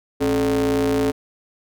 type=ring-modulated tone; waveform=square; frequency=80.7 Hz; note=E2; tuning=36 cents flat; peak=-15 dBFS; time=0.2-1.12 s; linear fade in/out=20 ms; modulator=352 Hz; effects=none